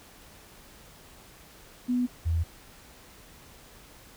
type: tone pair in turn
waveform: sine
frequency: 247.1 / 82.75 Hz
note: B3 / E2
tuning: +1 / +7 cents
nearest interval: octave + perfect fifth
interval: 1894 cents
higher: first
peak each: -23 dBFS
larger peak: neither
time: 1.88-2.07 / 2.25-2.44 s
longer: neither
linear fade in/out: 20 ms
effects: pink hiss -52 dBFS RMS until 4.16 s